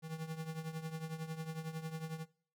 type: tone with tremolo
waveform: square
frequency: 160.1 Hz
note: D#3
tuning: 50 cents sharp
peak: -38 dBFS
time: 0.02-2.26 s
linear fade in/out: 50 ms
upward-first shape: triangle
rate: 11 Hz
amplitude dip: 80%
effects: noise-tail reverb RT60 0.5 s tail -21 dB re dry